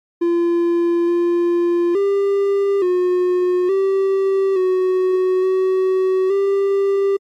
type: tone with pitch steps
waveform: triangle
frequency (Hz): 342.8 / 346.1 / 398 / 360.9 / 387.7 / 370.8 / 375.8 / 394.9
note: F4 / F4 / G4 / F#4 / G4 / F#4 / F#4 / G4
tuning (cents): -32 / -16 / +26 / -43 / -19 / +4 / +27 / +13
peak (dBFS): -12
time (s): 0.21-7.17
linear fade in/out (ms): 10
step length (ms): 870
effects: AAC 48 kbps